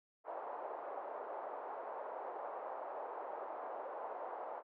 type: band-pass noise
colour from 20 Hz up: white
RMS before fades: -45 dBFS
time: 0.24-4.63 s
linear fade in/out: 50 ms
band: 490 to 910 Hz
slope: 24 dB/octave
effects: none